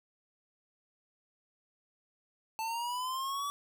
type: linear sweep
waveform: square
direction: up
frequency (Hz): 880 to 1151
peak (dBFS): -34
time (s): 2.59-3.5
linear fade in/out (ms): 0
effects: none